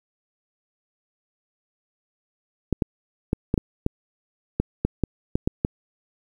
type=clicks; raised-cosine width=3 ms; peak=-7 dBFS; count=12; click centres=2.727 / 2.822 / 3.331 / 3.541 / 3.578 / 3.864 / 4.6 / 4.85 / 5.037 / 5.355 / 5.475 / 5.649 s; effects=8-bit